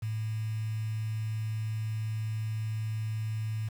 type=tone with quantisation; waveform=sine; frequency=109.3 Hz; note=A2; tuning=11 cents flat; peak=-30 dBFS; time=0.02-3.69 s; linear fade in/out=10 ms; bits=8; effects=none